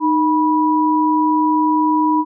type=tone pair together; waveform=sine; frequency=308.1 / 978 Hz; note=D#4 / B5; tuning=-17 / -17 cents; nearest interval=octave + minor sixth; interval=2000 cents; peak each=-15 dBFS; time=0-2.25 s; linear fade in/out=50 ms; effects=none